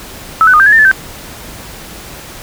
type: tone with pitch steps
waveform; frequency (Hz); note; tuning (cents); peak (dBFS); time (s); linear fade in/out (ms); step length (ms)
sine; 1307 / 1503 / 1227 / 1577 / 1695 / 1801 / 1734 / 1554; E6 / F#6 / D#6 / G6 / G#6 / A6 / A6 / G6; -15 / +27 / -25 / +10 / +35 / +40 / -26 / -16; -3; 0.41-0.914; 0; 63
effects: pink hiss -30 dBFS RMS until 2.42 s